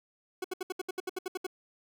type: tone bursts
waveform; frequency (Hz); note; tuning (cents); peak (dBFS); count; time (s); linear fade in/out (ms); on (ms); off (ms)
40% pulse; 370; F#4; 0; -31; 12; 0.42-1.467; 5; 24; 69
effects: none